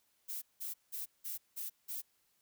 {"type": "noise bursts", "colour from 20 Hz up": "violet", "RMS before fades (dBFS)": -41, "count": 6, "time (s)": [0.28, 2.02], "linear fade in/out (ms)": 20, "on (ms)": 140, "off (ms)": 180, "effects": ["white hiss -75 dBFS RMS until 2.41 s"]}